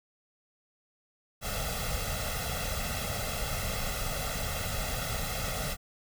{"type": "noise with comb filter", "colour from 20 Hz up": "pink", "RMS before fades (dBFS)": -33, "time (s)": [1.41, 5.77], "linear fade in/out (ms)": 50, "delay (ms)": 1.5, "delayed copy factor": 0.9, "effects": []}